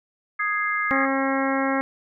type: chord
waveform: sine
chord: Ab major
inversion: second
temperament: equal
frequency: 1244.5 / 1661.2 / 2093 Hz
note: Eb6 / Ab6 / C7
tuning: 0 / 0 / 0 cents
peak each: -26 dBFS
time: 0.39-1.06 s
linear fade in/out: 10 ms
type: harmonic tone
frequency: 270 Hz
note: C#4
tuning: 45 cents flat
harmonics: 1 / 2 / 3 / 4 / 5 / 6 / 7 / 8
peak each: -24 / -27 / -29 / -30 / -31 / -32 / -32 / -33 dBFS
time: 0.91-1.81 s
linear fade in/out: 0 ms
effects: none